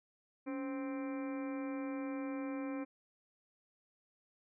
harmonic tone with a mistuned harmonic, 261.6 Hz, C4, in tune, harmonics 1 / 2 / 3 / 4 / 5 / 6 / 7 / 8 / 9, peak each -38 / -45 / -54 / -52 / -56 / -58 / -61 / -60 / -55 dBFS, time 0.46-2.85 s, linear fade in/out 20 ms, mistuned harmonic 1, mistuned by +110 cents, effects none

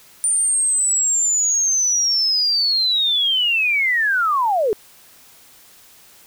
sine linear sweep, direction down, 9160 to 392.6 Hz, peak -15 dBFS, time 0.24-4.73 s, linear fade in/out 0 ms, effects white hiss -48 dBFS RMS until 6.26 s

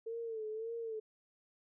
sine tone with vibrato, 447.1 Hz, A4, 28 cents sharp, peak -38 dBFS, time 0.06-1 s, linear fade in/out 10 ms, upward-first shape sine, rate 1.8 Hz, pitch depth 67 cents each way, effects none

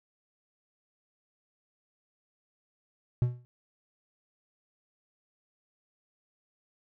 triangle tone with exponential decay, 122.5 Hz, B2, 14 cents flat, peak -17 dBFS, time 3.22-3.45 s, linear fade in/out 0 ms, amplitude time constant 49 ms, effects none

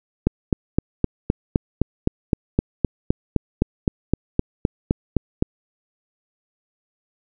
click train, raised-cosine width 3 ms, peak -3 dBFS, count 21, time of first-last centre 0.27-5.425 s, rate 3.88 Hz, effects none

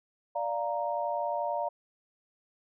sine chord, Bb major, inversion first, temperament equal, 587.3 / 698.5 / 932.3 Hz, D5 / F5 / Bb5, 0 / 0 / 0 cents, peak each -33 dBFS, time 0.35-1.69 s, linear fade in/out 10 ms, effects none

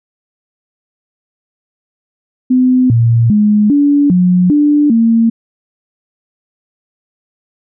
sine tone with pitch steps, 254.3 / 116.3 / 209.6 / 287.2 / 180.3 / 294.2 / 228.3 Hz, C4 / A#2 / G#3 / D4 / F#3 / D4 / A#3, -49 / -4 / +16 / -39 / -45 / +3 / -36 cents, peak -6 dBFS, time 2.5-5.3 s, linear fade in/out 10 ms, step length 400 ms, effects none

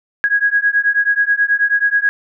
sine beating tone pair, 1648 / 1657.3 Hz, G#6 / G#6, -14 / -4 cents, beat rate 9.3 Hz, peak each -15 dBFS, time 0.24-2.09 s, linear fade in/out 0 ms, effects none

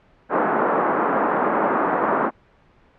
white band-pass noise, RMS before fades -20 dBFS, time 0.29-2.31 s, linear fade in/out 50 ms, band 210 to 1300 Hz, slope 24 dB/octave, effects pink hiss -55 dBFS RMS until 2.98 s + low-pass 2000 Hz 12 dB/octave

